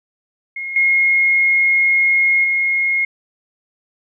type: tone with level steps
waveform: sine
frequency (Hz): 2152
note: C7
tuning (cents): +48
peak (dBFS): -23 / -11 / -14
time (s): 0.56-3.05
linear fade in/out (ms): 5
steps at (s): 0.76 / 2.44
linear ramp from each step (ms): 2
effects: none